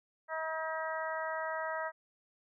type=harmonic tone; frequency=319 Hz; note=D#4; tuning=43 cents sharp; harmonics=2 / 3 / 4 / 5 / 6; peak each=-38 / -40 / -41 / -42 / -43 dBFS; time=0.28-1.92 s; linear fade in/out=50 ms; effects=none